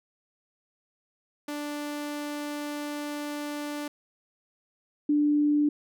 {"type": "tone pair in turn", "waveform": ["sawtooth", "sine"], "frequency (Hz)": [293.7, 294.9], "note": ["D4", "D4"], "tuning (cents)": [0, 7], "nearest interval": "unison", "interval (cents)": 7, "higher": "second", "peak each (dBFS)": [-28, -20], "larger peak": "second", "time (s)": [[1.48, 3.88], [5.09, 5.69]], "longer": "first", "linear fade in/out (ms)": 5, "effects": []}